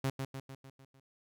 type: tone with echo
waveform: sawtooth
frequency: 134.2 Hz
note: C3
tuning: 44 cents sharp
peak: -26 dBFS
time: 0.04-0.1 s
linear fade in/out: 5 ms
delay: 150 ms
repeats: 6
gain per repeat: -5 dB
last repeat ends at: 1 s
effects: none